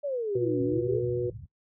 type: exponential two-way sweep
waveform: sine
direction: down then up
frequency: 594 to 271 to 450.6 Hz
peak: -27 dBFS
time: 0.03-1.01 s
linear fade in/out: 20 ms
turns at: 0.62 s
type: harmonic tone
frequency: 121.5 Hz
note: B2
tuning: 28 cents flat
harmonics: 1 / 3 / 4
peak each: -33 / -28 / -31 dBFS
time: 0.35-1.3 s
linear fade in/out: 5 ms
type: low-pass noise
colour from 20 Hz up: white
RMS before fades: -40 dBFS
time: 0.6-1.46 s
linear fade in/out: 5 ms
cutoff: 150 Hz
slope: 48 dB/octave
effects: noise-tail reverb RT60 0.1 s tail -19 dB re dry + high-pass 80 Hz 12 dB/octave